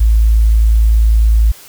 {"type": "tone", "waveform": "sine", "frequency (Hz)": 55, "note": "A1", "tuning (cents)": 0, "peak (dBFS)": -6, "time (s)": [0, 1.52], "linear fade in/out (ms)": 10, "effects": ["white hiss -38 dBFS RMS until 1.68 s"]}